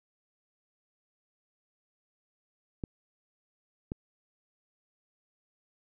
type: clicks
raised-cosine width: 3 ms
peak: -21 dBFS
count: 2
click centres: 2.838 / 3.919 s
effects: none